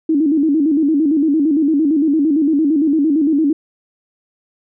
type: tone with vibrato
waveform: sine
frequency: 300 Hz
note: D4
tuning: 37 cents sharp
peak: -11 dBFS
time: 0.09-3.53 s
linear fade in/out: 5 ms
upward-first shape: square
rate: 8.8 Hz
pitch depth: 110 cents each way
effects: none